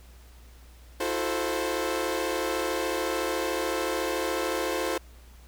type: chord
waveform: sawtooth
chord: F# half-diminished seventh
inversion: third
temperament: equal with one note detuned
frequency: 329.6 / 363.4 / 440 / 523.3 Hz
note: E4 / F#4 / A4 / C5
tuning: 0 / -31 / 0 / 0 cents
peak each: -29 / -29 / -29 / -27 dBFS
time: 1-4.98 s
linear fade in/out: 5 ms
effects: added 60 Hz sine -48 dBFS peak until 5.47 s + pink hiss -57 dBFS RMS until 5.47 s